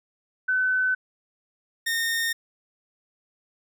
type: tone pair in turn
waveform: sine / sawtooth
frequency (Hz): 1513 / 1835.1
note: F#6 / A#6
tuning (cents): +38 / -28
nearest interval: minor third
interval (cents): 334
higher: second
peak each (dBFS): -20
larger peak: neither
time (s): 0.48-0.95 / 1.86-2.33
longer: neither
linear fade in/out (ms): 10
effects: none